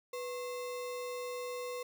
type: tone with sample-and-hold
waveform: sine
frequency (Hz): 493.9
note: B4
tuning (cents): 0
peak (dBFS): -37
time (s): 0.13-1.83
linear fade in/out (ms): 5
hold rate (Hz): 1575
effects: none